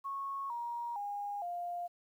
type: tone with pitch steps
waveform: sine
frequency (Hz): 1100 / 946.6 / 814.6 / 701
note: C#6 / A#5 / G#5 / F5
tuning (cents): -14 / +26 / -34 / +6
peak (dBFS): -36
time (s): 0.04-1.88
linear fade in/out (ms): 20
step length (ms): 460
effects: 11-bit